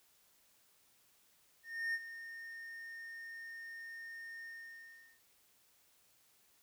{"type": "tone with ADSR envelope", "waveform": "triangle", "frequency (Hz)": 1831, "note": "A#6", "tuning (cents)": -32, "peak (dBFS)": -31, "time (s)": [1.63, 5.21], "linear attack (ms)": 310, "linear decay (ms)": 44, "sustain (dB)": -13, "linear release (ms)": 760, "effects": ["white hiss -70 dBFS RMS until 6.62 s"]}